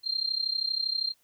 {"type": "tone with amplitude modulation", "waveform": "sine", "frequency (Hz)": 4180, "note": "C8", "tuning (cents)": -2, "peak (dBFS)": -23, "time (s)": [0.03, 1.14], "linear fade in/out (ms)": 50, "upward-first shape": "sine", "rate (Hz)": 32.6, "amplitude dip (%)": 85, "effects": ["white hiss -68 dBFS RMS until 1.23 s"]}